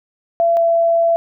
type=tone pair in turn; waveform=sine; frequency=676 / 671.3 Hz; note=E5 / E5; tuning=+43 / +31 cents; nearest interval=unison; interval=12 cents; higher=first; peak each=-11 dBFS; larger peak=neither; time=0.4-0.57 / 0.57-1.16 s; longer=second; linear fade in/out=0 ms; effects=none